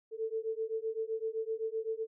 sine beating tone pair, 440.8 / 448.6 Hz, A4 / A4, +3 / +34 cents, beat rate 7.8 Hz, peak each -36 / -36 dBFS, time 0.11-2.07 s, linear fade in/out 50 ms, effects none

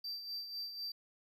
triangle tone with tremolo, 4677 Hz, D8, 8 cents flat, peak -37 dBFS, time 0.04-0.92 s, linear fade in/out 5 ms, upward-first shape sine, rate 4 Hz, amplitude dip 55%, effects none

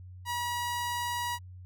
sawtooth tone, 963 Hz, B5, 44 cents flat, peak -27 dBFS, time 0.25-1.39 s, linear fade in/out 50 ms, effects added 91 Hz sine -44 dBFS peak until 1.65 s

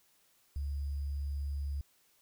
sine tone with sample-and-hold, 70.8 Hz, C#2, 37 cents sharp, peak -33 dBFS, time 0.56-1.81 s, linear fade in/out 0 ms, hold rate 4900 Hz, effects white hiss -69 dBFS RMS until 2.21 s

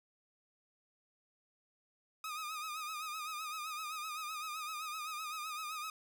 sawtooth tone with vibrato, 1244.5 Hz, D#6, in tune, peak -36 dBFS, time 2.24-5.9 s, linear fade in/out 2 ms, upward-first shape sine, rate 7.8 Hz, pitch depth 67 cents each way, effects none

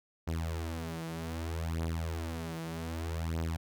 sawtooth beating tone pair, 81.6 / 82.24 Hz, E2 / E2, -17 / -4 cents, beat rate 0.64 Hz, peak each -33 / -33 dBFS, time 0.27-3.57 s, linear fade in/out 10 ms, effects none

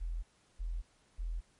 sine tone bursts, 41.76 Hz, E1, 23 cents sharp, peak -34 dBFS, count 3, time 0-1.41 s, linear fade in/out 20 ms, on 230 ms, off 360 ms, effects pink hiss -69 dBFS RMS until 1.59 s + MP3 48 kbps

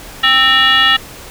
sine tone with frequency modulation, 2349 Hz, D7, in tune, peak -7 dBFS, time 0.23-0.97 s, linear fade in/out 10 ms, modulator 518 Hz, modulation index 2.2, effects pink hiss -33 dBFS RMS until 1.3 s

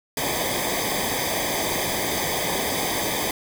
pink noise with comb filter, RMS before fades -25 dBFS, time 0.17-3.31 s, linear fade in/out 2 ms, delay 0.72 ms, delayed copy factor -0.9, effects none

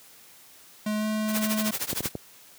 square tone with pitch glide, 212.5 to 215.2 Hz, G#3 to A3, +40 to -38 cents, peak -26 dBFS, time 0.86-1.71 s, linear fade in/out 5 ms, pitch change +22 cents, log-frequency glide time 0.97-1.06 s
white noise with tremolo, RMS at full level -27 dBFS, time 1.27-2.12 s, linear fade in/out 50 ms, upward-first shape triangle, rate 13 Hz, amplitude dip 100%
clicks, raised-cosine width 2 ms, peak -17 dBFS, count 4, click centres 1.93 / 2.006 / 2.057 / 2.153 s
effects white hiss -52 dBFS RMS until 2.58 s + high-pass 80 Hz 12 dB/octave

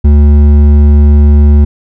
triangle tone with hard clipping, 73.1 Hz, D2, 7 cents flat, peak -3 dBFS, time 0.04-1.65 s, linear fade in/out 10 ms, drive 12 dB, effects none

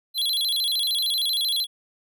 square tone with vibrato, 3692 Hz, A#7, 17 cents flat, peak -22 dBFS, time 0.14-1.67 s, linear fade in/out 50 ms, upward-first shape square, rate 13 Hz, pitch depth 170 cents each way, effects none

